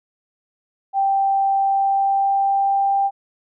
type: tone with pitch glide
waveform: sine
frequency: 784 to 790.8 Hz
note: G5 to G5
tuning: 0 to +15 cents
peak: -15 dBFS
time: 0.93-3.11 s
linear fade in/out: 50 ms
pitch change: +15 cents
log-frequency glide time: 1.59-2.97 s
effects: none